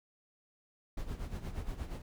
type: noise with tremolo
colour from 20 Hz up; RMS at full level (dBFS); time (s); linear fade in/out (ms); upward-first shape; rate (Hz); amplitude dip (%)
brown; -37; 0.97-2.02; 5; sine; 8.5; 70
effects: none